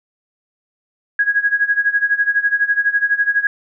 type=tone with tremolo; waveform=sine; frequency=1653 Hz; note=G#6; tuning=9 cents flat; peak=-10 dBFS; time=1.19-3.47 s; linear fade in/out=2 ms; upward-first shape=sine; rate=12 Hz; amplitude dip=85%; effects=none